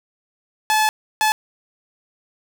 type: tone bursts at uneven times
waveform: sawtooth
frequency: 863 Hz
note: A5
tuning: 34 cents flat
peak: -11 dBFS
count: 2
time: 0.7-0.89 / 1.21-1.32 s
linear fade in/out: 0 ms
effects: none